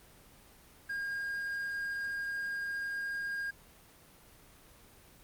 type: tone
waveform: triangle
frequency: 1619 Hz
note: G#6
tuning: 45 cents flat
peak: -32 dBFS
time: 0.89-3.51 s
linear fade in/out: 10 ms
effects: pink hiss -58 dBFS RMS until 5.23 s + Opus 24 kbps